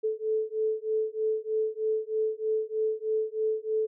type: beating tone pair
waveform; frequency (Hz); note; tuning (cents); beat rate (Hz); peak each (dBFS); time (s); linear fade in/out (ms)
sine; 434.8 / 438; A4 / A4; -21 / -8; 3.2; -29; 0.03-3.87; 20
effects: none